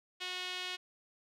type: tone with band-pass filter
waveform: sawtooth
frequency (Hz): 364.8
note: F#4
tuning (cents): -24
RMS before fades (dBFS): -40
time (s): 0.2-0.77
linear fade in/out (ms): 20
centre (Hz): 3200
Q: 2.2
effects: none